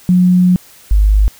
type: tone pair in turn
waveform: sine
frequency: 180.8 / 51.19 Hz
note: F#3 / G#1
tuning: -40 / -24 cents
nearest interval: octave + minor seventh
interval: 2184 cents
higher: first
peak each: -6 dBFS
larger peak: neither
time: 0.09-0.56 / 0.91-1.28 s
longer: first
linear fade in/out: 0 ms
effects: white hiss -42 dBFS RMS until 1.39 s